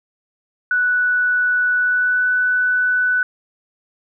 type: tone with pitch glide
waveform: sine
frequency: 1480 to 1492.9 Hz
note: F#6 to F#6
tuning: 0 to +15 cents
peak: -14 dBFS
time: 0.71-3.23 s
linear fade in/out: 2 ms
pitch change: +15 cents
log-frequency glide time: 1.77-2.27 s
effects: none